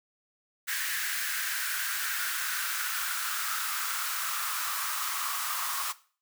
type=noise with high-pass filter sweep; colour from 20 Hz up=white; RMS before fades=-32 dBFS; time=0.67-5.93 s; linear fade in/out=20 ms; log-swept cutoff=1700 to 1100 Hz; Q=5; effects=noise-tail reverb RT60 0.4 s tail -17 dB re dry